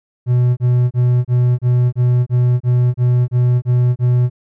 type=tone bursts; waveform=triangle; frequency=123.47 Hz; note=B2; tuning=in tune; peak=-8 dBFS; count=12; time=0.26-4.299 s; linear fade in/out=50 ms; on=310 ms; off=29 ms; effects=none